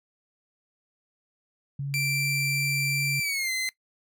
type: tone with vibrato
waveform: sine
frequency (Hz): 139.4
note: C#3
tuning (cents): +10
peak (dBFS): -28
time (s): 1.79-3.2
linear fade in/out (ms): 5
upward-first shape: triangle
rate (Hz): 2.6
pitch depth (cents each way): 11
type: tone with pitch glide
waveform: sawtooth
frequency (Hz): 2349 to 2057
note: D7 to C7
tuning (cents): 0 to -30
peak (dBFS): -23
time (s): 1.94-3.69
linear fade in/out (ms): 0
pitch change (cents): -230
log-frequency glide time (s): 3.21-3.51
effects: noise-tail reverb RT60 0.1 s tail -20 dB re dry